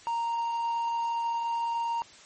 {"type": "tone", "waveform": "triangle", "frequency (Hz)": 930, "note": "A#5", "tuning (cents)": -4, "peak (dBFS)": -25, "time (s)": [0.07, 2.02], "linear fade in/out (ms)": 0, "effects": ["white hiss -52 dBFS RMS until 2.25 s", "MP3 32 kbps"]}